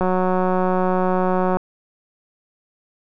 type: click train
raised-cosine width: 1 ms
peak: -7 dBFS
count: 288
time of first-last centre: 0.01-1.57 s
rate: 184 Hz
effects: none